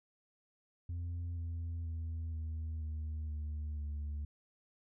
sine tone with pitch steps, 86.1 / 83.89 / 81.74 / 79.64 / 77.6 / 75.61 / 73.67 Hz, F2 / E2 / E2 / D#2 / D#2 / D#2 / D2, -24 / +31 / -14 / +41 / -4 / -49 / +6 cents, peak -34 dBFS, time 0.89-4.25 s, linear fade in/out 5 ms, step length 480 ms, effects tanh soft clip ceiling -36 dBFS

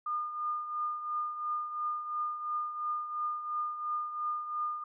sine tone with tremolo, 1215 Hz, D#6, 42 cents flat, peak -29 dBFS, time 0.06-4.84 s, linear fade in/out 5 ms, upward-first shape triangle, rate 2.9 Hz, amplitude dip 65%, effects none

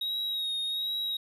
triangle tone with vibrato, 3784 Hz, A#7, 25 cents sharp, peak -28 dBFS, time 0.01-1.17 s, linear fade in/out 5 ms, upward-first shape sine, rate 1.3 Hz, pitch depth 34 cents each way, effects none

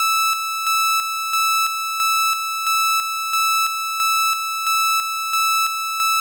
sawtooth tone with tremolo, 1313 Hz, E6, 7 cents flat, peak -12 dBFS, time 0-6.2 s, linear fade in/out 2 ms, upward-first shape square, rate 1.5 Hz, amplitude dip 50%, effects none

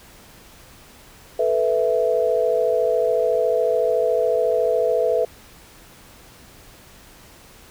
sine chord, A suspended second, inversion none, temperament equal, 440 / 493.9 / 659.3 Hz, A4 / B4 / E5, 0 / 0 / 0 cents, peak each -22 / -20 / -21 dBFS, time 1.39-5.25 s, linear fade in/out 5 ms, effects pink hiss -47 dBFS RMS until 7.7 s

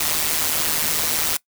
white noise with amplitude modulation, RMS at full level -18 dBFS, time 0-1.37 s, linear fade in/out 5 ms, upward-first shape sine, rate 155 Hz, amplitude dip 75%, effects noise-tail reverb RT60 0.1 s tail -21 dB re dry

